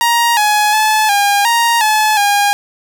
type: tone with pitch steps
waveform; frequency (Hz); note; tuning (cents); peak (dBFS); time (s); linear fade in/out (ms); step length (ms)
sawtooth; 940 / 841 / 863 / 809 / 935 / 859 / 813; A#5 / G#5 / A5 / G#5 / A#5 / A5 / G#5; +14 / +22 / -34 / -46 / +5 / -42 / -37; -6; 0.01-2.53; 0; 360
effects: none